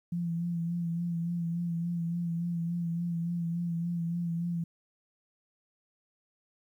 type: tone with vibrato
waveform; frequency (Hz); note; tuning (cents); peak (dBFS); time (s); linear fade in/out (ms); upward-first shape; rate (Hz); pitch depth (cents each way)
sine; 170.2; F3; -44; -29; 0.12-4.64; 5; sine; 3.5; 33
effects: 11-bit